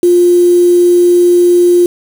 sine tone with quantisation, 351.8 Hz, F4, 13 cents sharp, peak -4 dBFS, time 0.03-1.86 s, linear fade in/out 2 ms, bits 4, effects none

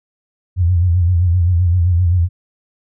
sine tone with vibrato, 88 Hz, F2, 14 cents sharp, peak -10 dBFS, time 0.56-2.29 s, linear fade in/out 50 ms, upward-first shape sine, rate 7.7 Hz, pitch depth 86 cents each way, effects none

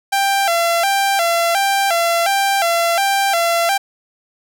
sawtooth tone with vibrato, 732 Hz, F#5, 19 cents flat, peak -10 dBFS, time 0.12-3.78 s, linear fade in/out 10 ms, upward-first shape square, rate 1.4 Hz, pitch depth 130 cents each way, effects none

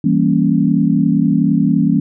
sine chord, E diminished seventh, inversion none, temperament equal, 164.81 / 196 / 233.1 / 277.2 Hz, E3 / G3 / Bb3 / Db4, 0 / 0 / 0 / 0 cents, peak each -16 dBFS, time 0.04-2 s, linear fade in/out 5 ms, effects none

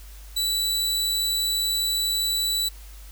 sawtooth tone, 3951 Hz, B7, in tune, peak -19 dBFS, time 0.36-2.69 s, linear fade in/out 10 ms, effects added 50 Hz sine -40 dBFS peak until 3.11 s + white hiss -50 dBFS RMS until 3.11 s

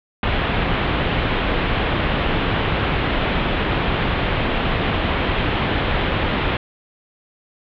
pink low-pass noise, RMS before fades -20 dBFS, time 0.23-6.57 s, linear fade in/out 2 ms, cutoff 3500 Hz, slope 48 dB/octave, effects none

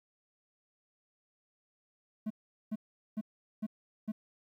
triangle tone bursts, 216 Hz, A3, 32 cents flat, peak -30 dBFS, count 5, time 2.26-4.12 s, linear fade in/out 10 ms, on 44 ms, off 410 ms, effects 12-bit

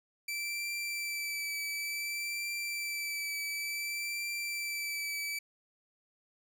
sawtooth tone with vibrato, 2327 Hz, D7, 17 cents flat, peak -31 dBFS, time 0.28-5.39 s, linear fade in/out 5 ms, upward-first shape triangle, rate 0.56 Hz, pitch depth 22 cents each way, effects none

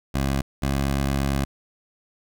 15% pulse tone pair in turn, 68.2 / 68.71 Hz, C#2 / C#2, -28 / -15 cents, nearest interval unison, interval 13 cents, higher second, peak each -15 dBFS, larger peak neither, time 0.14-0.42 / 0.62-1.45 s, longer second, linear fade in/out 10 ms, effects none

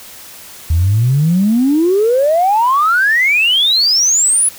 sine exponential sweep, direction up, 77.2 to 10548 Hz, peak -8 dBFS, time 0.7-4.49 s, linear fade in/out 5 ms, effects tanh soft clip ceiling -4 dBFS + white hiss -35 dBFS RMS until 4.58 s

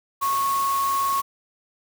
sine tone in noise, 1100 Hz, C#6, 14 cents flat, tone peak -20 dBFS, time 0.21-1.22 s, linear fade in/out 20 ms, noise white, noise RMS -33 dBFS, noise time 0.21-1.22 s, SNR +10 dB, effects none

